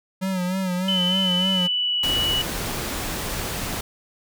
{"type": "tone with vibrato", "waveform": "square", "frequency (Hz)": 185, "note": "F#3", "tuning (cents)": 0, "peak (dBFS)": -23, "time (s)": [0.21, 1.68], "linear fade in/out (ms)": 20, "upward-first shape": "sine", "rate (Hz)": 3.3, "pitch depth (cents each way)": 62}
{"type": "tone with pitch glide", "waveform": "sine", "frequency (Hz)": [3028, 2942], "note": ["F#7", "F#7"], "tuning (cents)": [39, -11], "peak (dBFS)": -20, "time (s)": [0.88, 2.42], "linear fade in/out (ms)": 5, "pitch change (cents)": -50, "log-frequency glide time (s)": [1.17, 2.01]}
{"type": "noise", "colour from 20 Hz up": "pink", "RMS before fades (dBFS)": -28, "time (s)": [2.03, 3.81], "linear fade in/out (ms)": 5}
{"effects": []}